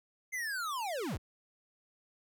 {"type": "linear sweep", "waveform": "square", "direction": "down", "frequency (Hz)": [2111, 34.35], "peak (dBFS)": -35, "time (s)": [0.32, 1.18], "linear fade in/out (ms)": 20, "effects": []}